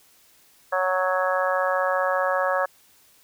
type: harmonic tone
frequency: 185 Hz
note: F#3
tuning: in tune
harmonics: 3 / 4 / 5 / 6 / 7 / 8 / 9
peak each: -24 / -29 / -31 / -28 / -29 / -37 / -28 dBFS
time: 0.72-2.66 s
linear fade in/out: 10 ms
effects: white hiss -57 dBFS RMS until 3.23 s